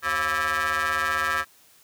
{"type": "ring-modulated tone", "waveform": "25% pulse", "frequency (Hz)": 155.56, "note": "D#3", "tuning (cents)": 0, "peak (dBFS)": -16, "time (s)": [0.02, 1.45], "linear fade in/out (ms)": 50, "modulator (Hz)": 1470, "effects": ["white hiss -56 dBFS RMS until 1.83 s", "high-pass 60 Hz 12 dB/octave"]}